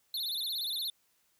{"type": "tone with vibrato", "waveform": "square", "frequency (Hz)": 3903, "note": "B7", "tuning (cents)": -21, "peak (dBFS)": -33, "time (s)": [0.14, 0.9], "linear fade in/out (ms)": 2, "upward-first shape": "sine", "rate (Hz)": 17, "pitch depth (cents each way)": 200, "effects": ["white hiss -72 dBFS RMS until 1.39 s"]}